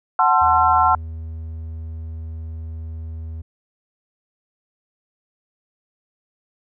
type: chord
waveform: sine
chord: F# half-diminished seventh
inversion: none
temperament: equal with one note detuned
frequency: 740 / 880 / 1046.5 / 1351.7 Hz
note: F#5 / A5 / C6 / E6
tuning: 0 / 0 / 0 / +43 cents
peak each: -18 dBFS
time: 0.19-0.95 s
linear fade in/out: 2 ms
type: tone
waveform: triangle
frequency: 80.5 Hz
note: E2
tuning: 41 cents flat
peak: -26 dBFS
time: 0.41-3.42 s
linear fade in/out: 10 ms
effects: none